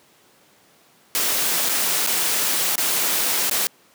white noise with dropouts, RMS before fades -21 dBFS, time 1.15-3.67 s, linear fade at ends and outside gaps 0 ms, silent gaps 1.69-1.694 / 2.064-2.072 / 2.756-2.78 / 3.497-3.512 s, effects pink hiss -55 dBFS RMS until 3.94 s + high-pass 200 Hz 12 dB/octave

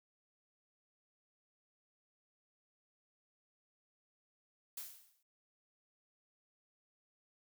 blue noise with exponential decay, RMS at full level -42 dBFS, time 4.77-5.23 s, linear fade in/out 5 ms, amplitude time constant 99 ms, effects none

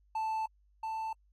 triangle tone pair in turn, 880 / 885.1 Hz, A5 / A5, 0 / +10 cents, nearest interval unison, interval 10 cents, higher second, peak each -29 / -32 dBFS, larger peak first, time 0.15-0.46 / 0.83-1.13 s, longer first, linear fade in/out 5 ms, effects added 50 Hz sine -64 dBFS peak until 1.32 s + AAC 48 kbps

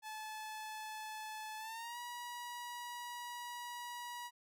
sawtooth tone with pitch glide, 865 to 965.3 Hz, A5 to B5, -30 to -40 cents, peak -40 dBFS, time 0.02-4.31 s, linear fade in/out 50 ms, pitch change +190 cents, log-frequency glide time 1.58-1.98 s, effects none

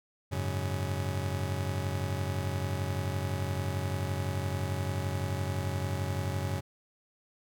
40% pulse chord, F# suspended second, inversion none, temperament just, 92.5 / 104.06 / 138.75 Hz, F#2 / G#2 / C#3, 0 / +4 / +2 cents, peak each -32 / -36 / -35 dBFS, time 0.31-6.61 s, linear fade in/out 20 ms, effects none

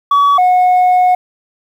sine tone pair in turn, 1135 / 728.9 Hz, C#6 / F#5, +41 / -26 cents, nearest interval minor sixth, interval 767 cents, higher first, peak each -4 dBFS, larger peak neither, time 0.11-0.38 / 0.38-1.15 s, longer second, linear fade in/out 5 ms, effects tanh soft clip ceiling -6 dBFS + 7-bit

